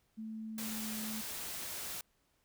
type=tone with pitch glide; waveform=sine; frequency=219.9 to 217.8 Hz; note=A3 to A3; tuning=-1 to -17 cents; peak=-40 dBFS; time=0.17-1.22 s; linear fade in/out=20 ms; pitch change=-16 cents; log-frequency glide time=0.52-1.07 s
type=noise; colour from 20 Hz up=white; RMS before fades=-42 dBFS; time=0.58-2.01 s; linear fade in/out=2 ms
effects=pink hiss -75 dBFS RMS until 2.44 s